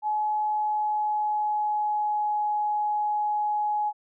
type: tone with pitch glide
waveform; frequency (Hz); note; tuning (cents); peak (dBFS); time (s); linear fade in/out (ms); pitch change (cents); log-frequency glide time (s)
sine; 849 to 840.2; G#5 to G#5; +38 to +20; -23; 0.02-3.93; 50; -18; 0.41-2.45
effects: none